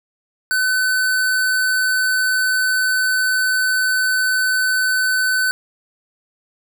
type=tone; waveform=square; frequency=1513 Hz; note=F#6; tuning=38 cents sharp; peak=-16 dBFS; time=0.51-5.51 s; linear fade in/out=0 ms; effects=none